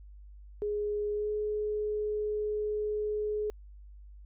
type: tone with pitch glide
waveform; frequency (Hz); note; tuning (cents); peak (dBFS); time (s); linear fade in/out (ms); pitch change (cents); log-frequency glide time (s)
sine; 416.5 to 422.3; G#4 to G#4; +5 to +29; -29; 0.62-3.5; 0; +24; 1.13-1.3
effects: added 50 Hz sine -47 dBFS peak until 4.25 s